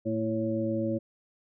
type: harmonic tone with a mistuned harmonic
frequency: 110.7 Hz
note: A2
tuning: 11 cents sharp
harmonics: 1 / 2 / 3 / 5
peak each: -35 / -31 / -31 / -32 dBFS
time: 0.05-0.99 s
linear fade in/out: 20 ms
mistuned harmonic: 2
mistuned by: +24 cents
effects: none